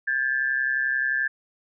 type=tone pair together; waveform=sine; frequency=1601.6 / 1733 Hz; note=G6 / A6; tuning=+37 / -27 cents; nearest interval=minor second; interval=136 cents; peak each=-25 / -24 dBFS; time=0.07-1.28 s; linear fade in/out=10 ms; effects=none